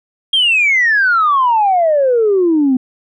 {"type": "exponential sweep", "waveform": "sine", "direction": "down", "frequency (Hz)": [3265, 249.9], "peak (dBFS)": -8, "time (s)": [0.33, 2.77], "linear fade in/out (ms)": 5, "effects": ["tanh soft clip ceiling -5 dBFS"]}